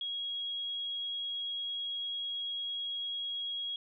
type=tone; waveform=sine; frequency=3303 Hz; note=G#7; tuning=10 cents flat; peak=-34 dBFS; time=0.01-3.76 s; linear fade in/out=2 ms; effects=none

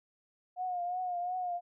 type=tone with vibrato; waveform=sine; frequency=719 Hz; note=F#5; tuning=50 cents flat; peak=-32 dBFS; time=0.56-1.61 s; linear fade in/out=50 ms; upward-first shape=triangle; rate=2.8 Hz; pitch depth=57 cents each way; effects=none

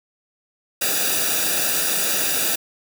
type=noise with comb filter; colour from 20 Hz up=white; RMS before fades=-21 dBFS; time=0.81-2.56 s; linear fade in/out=10 ms; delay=0.94 ms; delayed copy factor=-0.75; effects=none

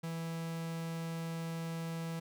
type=tone; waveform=45% pulse; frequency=164.81 Hz; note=E3; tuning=in tune; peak=-37 dBFS; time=0.03-2.2 s; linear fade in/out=10 ms; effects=none

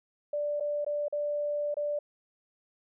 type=tone with dropouts; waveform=sine; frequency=587.3 Hz; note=D5; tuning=in tune; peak=-28 dBFS; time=0.33-1.99 s; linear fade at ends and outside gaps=5 ms; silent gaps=0.599-0.606 / 0.847-0.864 / 1.083-1.125 / 1.743-1.768 s; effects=none

